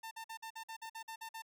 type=tone bursts; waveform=sawtooth; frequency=898 Hz; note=A5; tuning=35 cents sharp; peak=-40 dBFS; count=11; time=0.03-1.422 s; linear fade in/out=10 ms; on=82 ms; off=49 ms; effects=none